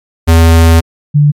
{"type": "tone pair in turn", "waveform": ["square", "sine"], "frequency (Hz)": [82.41, 146.84], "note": ["E2", "D3"], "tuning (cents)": [0, 0], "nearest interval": "minor seventh", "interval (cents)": 1000, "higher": "second", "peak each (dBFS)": -3, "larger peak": "neither", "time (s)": [[0.27, 0.81], [1.14, 1.32]], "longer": "first", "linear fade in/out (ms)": 20, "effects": ["MP3 96 kbps"]}